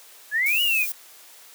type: exponential two-way sweep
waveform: sine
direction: up then down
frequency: 1646 to 2941 to 2377 Hz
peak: -19 dBFS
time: 0.31-0.87 s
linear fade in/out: 50 ms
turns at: 0.62 s
type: noise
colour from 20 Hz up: violet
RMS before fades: -29 dBFS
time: 0.46-0.92 s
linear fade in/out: 2 ms
effects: white hiss -48 dBFS RMS until 1.54 s + high-pass 400 Hz 12 dB/octave